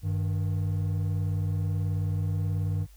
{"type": "tone pair together", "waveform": "triangle", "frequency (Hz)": [97.07, 155.56], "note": ["G2", "D#3"], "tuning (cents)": [-16, 0], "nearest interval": "minor sixth", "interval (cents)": 816, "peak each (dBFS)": [-24, -30], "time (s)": [0.02, 2.87], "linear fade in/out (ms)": 50, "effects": ["added 50 Hz sine -49 dBFS peak until 2.96 s", "white hiss -61 dBFS RMS until 2.96 s"]}